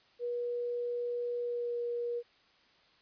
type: tone with pitch glide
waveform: sine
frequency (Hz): 482.3 to 477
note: B4 to A#4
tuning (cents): -41 to +40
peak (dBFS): -32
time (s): 0.19-2.23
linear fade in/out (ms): 50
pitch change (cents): -19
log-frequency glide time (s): 1.39-1.79
effects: white hiss -65 dBFS RMS until 3.01 s + resampled to 11025 Hz